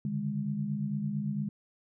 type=tone cluster; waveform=sine; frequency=141 / 149.9 / 205.3 Hz; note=C#3 / D3 / G#3; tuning=+30 / +36 / -20 cents; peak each=-37 / -35 / -32 dBFS; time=0.05-1.49 s; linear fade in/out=2 ms; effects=none